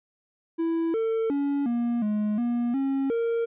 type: tone with pitch steps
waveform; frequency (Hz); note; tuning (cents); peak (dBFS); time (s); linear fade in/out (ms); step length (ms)
triangle; 330.2 / 448.9 / 282.7 / 237.3 / 210.6 / 239 / 271.8 / 462.8; E4 / A4 / C#4 / A#3 / G#3 / A#3 / C#4 / A#4; +3 / +35 / +34 / +31 / +24 / +43 / -34 / -13; -21; 0.58-3.46; 20; 360
effects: resampled to 8000 Hz